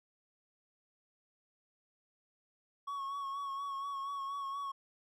triangle tone with vibrato, 1108.7 Hz, C#6, in tune, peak -35 dBFS, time 2.87-4.72 s, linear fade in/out 10 ms, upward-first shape sine, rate 4.2 Hz, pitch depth 34 cents each way, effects none

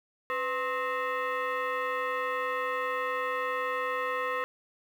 sine tone with frequency modulation, 279.1 Hz, C#4, 12 cents sharp, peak -28 dBFS, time 0.3-4.44 s, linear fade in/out 0 ms, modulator 783 Hz, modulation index 2.3, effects 9-bit

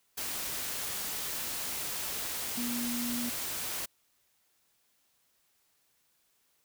sine tone in noise, 240.5 Hz, B3, 46 cents flat, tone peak -33 dBFS, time 2.57-3.3 s, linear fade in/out 10 ms, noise white, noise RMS -36 dBFS, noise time 0.17-3.86 s, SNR 0 dB, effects white hiss -72 dBFS RMS until 6.64 s

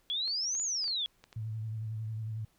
sine exponential two-way sweep, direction up then down, 3295 to 7040 to 3295 Hz, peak -30 dBFS, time 0.1-1.06 s, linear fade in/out 0 ms, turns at 0.62 s
clicks, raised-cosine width 0.2 ms, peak -33 dBFS, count 7, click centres 0.278 / 0.551 / 0.598 / 0.842 / 0.88 / 1.24 / 1.328 s
sine tone with vibrato, 110 Hz, A2, in tune, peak -34 dBFS, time 1.36-2.45 s, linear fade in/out 5 ms, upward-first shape sine, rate 11 Hz, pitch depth 37 cents each way
effects pink hiss -70 dBFS RMS until 2.58 s

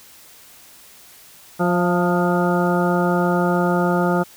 harmonic tone with a mistuned harmonic, 176.9 Hz, F3, 23 cents sharp, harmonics 1 / 2 / 3 / 4 / 5 / 7 / 8, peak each -19 / -22 / -24 / -25 / -26 / -27 / -28 dBFS, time 1.59-4.24 s, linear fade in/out 20 ms, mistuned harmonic 4, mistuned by -34 cents, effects white hiss -46 dBFS RMS until 4.36 s

